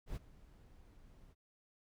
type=noise with ADSR envelope; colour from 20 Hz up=brown; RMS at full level=-40 dBFS; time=0.06-1.35 s; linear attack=97 ms; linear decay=26 ms; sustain=-20 dB; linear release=36 ms; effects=none